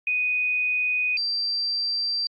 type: tone pair in turn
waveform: sine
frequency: 2489 / 4699 Hz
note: D#7 / D8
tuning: 0 / 0 cents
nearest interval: major seventh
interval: 1100 cents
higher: second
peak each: -21 / -23 dBFS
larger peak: first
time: 0.07-1.17 / 1.17-2.27 s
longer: neither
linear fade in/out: 2 ms
effects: AAC 64 kbps